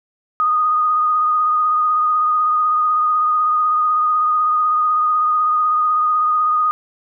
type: tone with vibrato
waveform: sine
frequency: 1237 Hz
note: D#6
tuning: 10 cents flat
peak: -13 dBFS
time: 0.4-6.71 s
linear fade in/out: 0 ms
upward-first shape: sine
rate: 16 Hz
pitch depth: 24 cents each way
effects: none